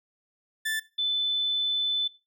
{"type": "tone pair in turn", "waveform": ["30% pulse", "sine"], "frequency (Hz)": [1760, 3510], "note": ["A6", "A7"], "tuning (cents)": [0, -5], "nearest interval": "octave", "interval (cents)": 1195, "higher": "second", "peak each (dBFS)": -24, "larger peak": "neither", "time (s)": [[0.65, 0.8], [0.98, 2.08]], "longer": "second", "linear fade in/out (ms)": 10, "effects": ["noise-tail reverb RT60 0.3 s tail -18 dB re dry"]}